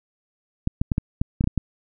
clicks, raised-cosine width 5 ms, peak -8 dBFS, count 9, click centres 0.674 / 0.815 / 0.918 / 0.981 / 1.215 / 1.409 / 1.441 / 1.474 / 1.577 s, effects none

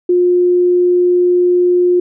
sine tone, 356.4 Hz, F4, 35 cents sharp, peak -8 dBFS, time 0.09-2 s, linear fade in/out 5 ms, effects none

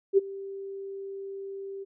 sine tone with ADSR envelope, 392 Hz, G4, in tune, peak -14 dBFS, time 0.13-1.85 s, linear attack 46 ms, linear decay 21 ms, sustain -21 dB, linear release 25 ms, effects none

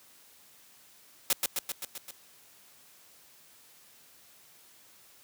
white noise with echo, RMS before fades -25 dBFS, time 1.3-1.33 s, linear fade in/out 2 ms, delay 130 ms, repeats 6, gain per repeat -3 dB, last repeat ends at 2.11 s, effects white hiss -58 dBFS RMS until 5.23 s + high-pass 80 Hz 12 dB/octave

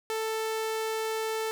sawtooth tone, 441.6 Hz, A4, 6 cents sharp, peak -25 dBFS, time 0.1-1.51 s, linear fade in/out 0 ms, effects none

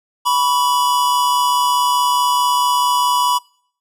square tone pair together, 984.3 / 1129 Hz, B5 / C#6, -6 / +31 cents, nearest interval major second, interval 237 cents, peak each -15 / -21 dBFS, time 0.25-3.39 s, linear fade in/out 20 ms, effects noise-tail reverb RT60 0.6 s tail -25 dB re dry + resampled to 32000 Hz

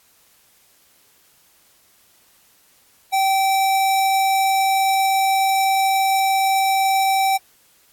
square tone, 774 Hz, G5, 22 cents flat, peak -16 dBFS, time 3.12-7.38 s, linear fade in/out 20 ms, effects white hiss -56 dBFS RMS until 7.92 s + AAC 64 kbps

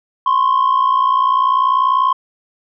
sine tone pair together, 1025 / 1085.2 Hz, C6 / C#6, -36 / -37 cents, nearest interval minor second, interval 99 cents, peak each -12 dBFS, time 0.26-2.13 s, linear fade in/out 5 ms, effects tanh soft clip ceiling -8 dBFS

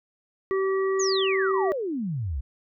harmonic tone, 384.6 Hz, G4, 33 cents flat, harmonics 1 / 3 / 5, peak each -22 / -32 / -36 dBFS, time 0.51-1.72 s, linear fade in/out 0 ms
sine exponential sweep, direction down, 6990 to 59.7 Hz, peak -26 dBFS, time 0.99-2.41 s, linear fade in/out 10 ms
effects none

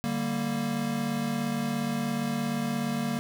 square chord, G minor, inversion second, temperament equal, 146.83 / 196 / 233.1 Hz, D3 / G3 / Bb3, 0 / 0 / 0 cents, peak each -35 / -34 / -30 dBFS, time 0.04-3.19 s, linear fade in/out 0 ms, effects 9-bit

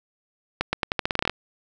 accelerating click train, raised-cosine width 0.3 ms, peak -6 dBFS, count 13, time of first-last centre 0.61-1.296 s, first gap 120 ms, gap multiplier 0.85, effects none

